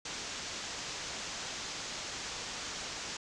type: low-pass noise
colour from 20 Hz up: white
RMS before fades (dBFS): -41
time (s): 0.05-3.17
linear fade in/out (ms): 5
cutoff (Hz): 7100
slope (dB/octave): 48
effects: none